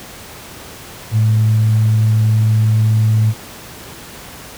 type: tone with frequency modulation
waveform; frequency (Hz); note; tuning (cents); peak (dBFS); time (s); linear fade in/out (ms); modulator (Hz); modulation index
sine; 110; A2; 0; -9; 1.11-3.34; 50; 100; 0.25
effects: pink hiss -34 dBFS RMS until 4.57 s + high-pass 60 Hz 12 dB/octave